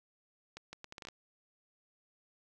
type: accelerating click train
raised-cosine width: 0.2 ms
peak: -28 dBFS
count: 9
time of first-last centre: 0.57-1.086 s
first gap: 160 ms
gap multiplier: 0.71
effects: none